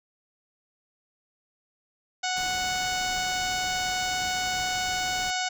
harmonic tone, 738 Hz, F#5, 5 cents flat, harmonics 1 / 2 / 3 / 4 / 5 / 6 / 7 / 8 / 9 / 10, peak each -30 / -33 / -35 / -36 / -37 / -38 / -38 / -39 / -40 / -40 dBFS, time 2.23-5.49 s, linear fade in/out 10 ms
pink noise, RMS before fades -41 dBFS, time 2.36-5.31 s, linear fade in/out 10 ms
effects none

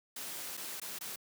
white noise with dropouts, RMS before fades -42 dBFS, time 0.16-1.16 s, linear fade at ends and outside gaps 5 ms, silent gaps 0.57-0.574 / 0.8-0.816 / 0.988-1.009 s, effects high-pass 150 Hz 12 dB/octave

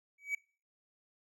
triangle tone with exponential growth, 2274 Hz, C#7, 44 cents sharp, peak -27 dBFS, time 0.18-0.35 s, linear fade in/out 5 ms, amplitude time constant 36 ms, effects noise-tail reverb RT60 0.4 s tail -22 dB re dry

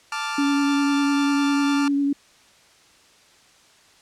sawtooth chord, D minor, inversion second, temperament equal, 880 / 1174.7 / 1396.9 Hz, A5 / D6 / F6, 0 / 0 / 0 cents, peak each -26 dBFS, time 0.12-1.88 s, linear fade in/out 2 ms
sine tone with vibrato, 281.7 Hz, C#4, 28 cents sharp, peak -18 dBFS, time 0.38-2.13 s, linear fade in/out 5 ms, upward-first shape triangle, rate 10 Hz, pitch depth 20 cents each way
effects white hiss -54 dBFS RMS until 4.01 s + low-pass 7000 Hz 12 dB/octave

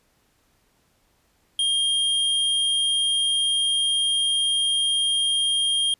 square tone, 3219 Hz, G7, 45 cents sharp, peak -20 dBFS, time 1.59-5.94 s, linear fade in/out 2 ms, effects pink hiss -65 dBFS RMS until 5.99 s + resampled to 32000 Hz

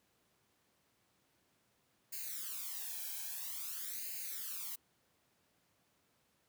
blue noise with flanger, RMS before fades -43 dBFS, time 2.12-4.76 s, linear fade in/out 10 ms, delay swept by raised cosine 0.43 to 1.27 ms, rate 0.5 Hz, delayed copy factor +0.9, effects pink hiss -75 dBFS RMS until 6.48 s + high-pass 100 Hz 12 dB/octave

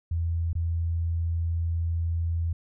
sine tone with dropouts, 83.6 Hz, E2, 25 cents sharp, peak -24 dBFS, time 0.11-2.53 s, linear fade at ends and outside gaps 5 ms, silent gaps 0.531-0.552 s, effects none

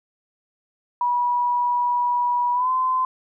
sine tone with pitch glide, 972 to 1028 Hz, B5 to C6, -28 to -31 cents, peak -18 dBFS, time 1.01-3.05 s, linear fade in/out 2 ms, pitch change +97 cents, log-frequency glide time 2.53-2.7 s, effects none

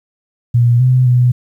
sine tone with pitch steps, 119.7 / 127.5 / 123.8 Hz, A#2 / C3 / B2, +46 / -44 / +5 cents, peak -7 dBFS, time 0.54-1.32 s, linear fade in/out 10 ms, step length 260 ms, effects 8-bit

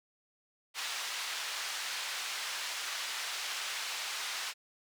white band-pass noise, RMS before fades -38 dBFS, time 0.74-4.54 s, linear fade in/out 50 ms, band 980 to 4800 Hz, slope 12 dB/octave, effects none

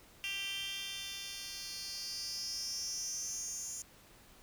10% pulse tone with high-pass filter sweep, 393.8 Hz, G4, 8 cents sharp, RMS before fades -41 dBFS, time 0.24-3.82 s, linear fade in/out 0 ms, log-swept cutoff 2900 to 7100 Hz, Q 7.5, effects pink hiss -60 dBFS RMS until 4.42 s

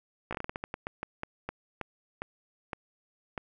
slowing click train, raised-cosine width 0.5 ms, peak -19 dBFS, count 18, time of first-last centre 0.31-3.378 s, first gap 16 ms, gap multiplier 1.26, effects none

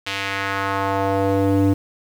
square tone with band-pass filter sweep, 98 Hz, G2, in tune, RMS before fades -20 dBFS, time 0.06-1.74 s, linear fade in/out 10 ms, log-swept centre 3000 to 270 Hz, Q 1.5, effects 7-bit

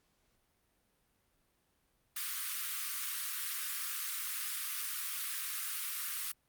white high-pass noise, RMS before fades -38 dBFS, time 2.16-6.32 s, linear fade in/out 5 ms, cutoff 1100 Hz, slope 96 dB/octave, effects pink hiss -75 dBFS RMS until 6.48 s + Opus 48 kbps

